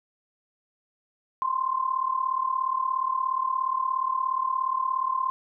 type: tone with amplitude modulation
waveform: sine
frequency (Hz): 1046.5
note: C6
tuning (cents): 0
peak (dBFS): -20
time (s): 1.42-5.3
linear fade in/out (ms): 0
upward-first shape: sine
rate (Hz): 37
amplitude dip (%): 80
effects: none